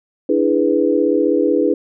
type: chord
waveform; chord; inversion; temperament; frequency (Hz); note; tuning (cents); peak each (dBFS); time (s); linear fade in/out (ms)
sine; E dominant seventh; third; equal; 293.7 / 329.6 / 415.3 / 493.9; D4 / E4 / G#4 / B4; 0 / 0 / 0 / 0; -18; 0.29-1.74; 5
effects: none